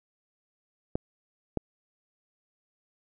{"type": "clicks", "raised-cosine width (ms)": 2, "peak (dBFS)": -14, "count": 2, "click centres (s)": [0.955, 1.573], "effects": []}